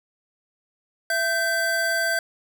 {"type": "tone pair together", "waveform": "square", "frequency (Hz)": [669.5, 1556], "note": ["E5", "G6"], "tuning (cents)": [27, -13], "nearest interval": "octave + minor third", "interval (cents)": 1460, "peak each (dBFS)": [-27, -23], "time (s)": [1.1, 2.19], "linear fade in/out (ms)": 2, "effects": []}